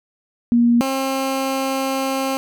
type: tone pair in turn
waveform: sine / 15% pulse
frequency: 237.1 / 267.6 Hz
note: A#3 / C4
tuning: +30 / +39 cents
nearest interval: major second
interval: 209 cents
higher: second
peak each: -11 / -13 dBFS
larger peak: first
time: 0.52-0.81 / 0.81-2.37 s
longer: second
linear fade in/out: 0 ms
effects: none